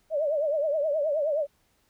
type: tone with vibrato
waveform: sine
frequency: 601 Hz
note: D5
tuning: 40 cents sharp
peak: -23 dBFS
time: 0.1-1.47 s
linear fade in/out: 50 ms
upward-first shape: triangle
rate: 9.5 Hz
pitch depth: 150 cents each way
effects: pink hiss -68 dBFS RMS until 1.89 s